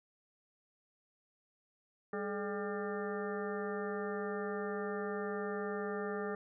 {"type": "harmonic tone with a mistuned harmonic", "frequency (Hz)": 199.8, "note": "G3", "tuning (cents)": 33, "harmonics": [1, 2, 3, 4, 6, 7, 8, 9], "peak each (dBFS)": [-42, -38, -46, -47, -46, -49, -55, -48], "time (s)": [2.13, 6.35], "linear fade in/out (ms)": 2, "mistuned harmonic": 2, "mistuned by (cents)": 95, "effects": []}